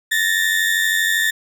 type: tone pair together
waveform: 35% pulse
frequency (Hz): 1755 / 1847.6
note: A6 / A#6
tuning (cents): -5 / -16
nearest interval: minor second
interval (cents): 89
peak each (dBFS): -17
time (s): 0.11-1.31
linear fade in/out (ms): 10
effects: none